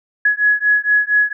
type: beating tone pair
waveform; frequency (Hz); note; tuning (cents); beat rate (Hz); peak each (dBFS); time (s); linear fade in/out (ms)
sine; 1681 / 1685.3; G#6 / G#6; +20 / +25; 4.3; -15; 0.25-1.33; 5
effects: none